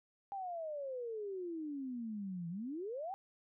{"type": "exponential two-way sweep", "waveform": "sine", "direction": "down then up", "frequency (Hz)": [808, 164.81, 808], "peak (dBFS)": -39, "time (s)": [0.32, 3.14], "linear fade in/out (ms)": 0, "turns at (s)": 2.49, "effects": []}